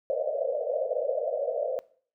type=band-pass noise; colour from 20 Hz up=white; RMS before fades=-29 dBFS; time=0.1-1.79 s; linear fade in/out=0 ms; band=480 to 650 Hz; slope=96 dB/octave; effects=noise-tail reverb RT60 0.5 s tail -21 dB re dry